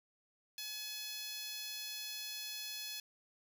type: tone with high-pass filter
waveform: 10% pulse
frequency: 851 Hz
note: G#5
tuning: 42 cents sharp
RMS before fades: -44 dBFS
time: 0.58-3 s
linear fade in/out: 2 ms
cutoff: 3500 Hz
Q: 0.76
effects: none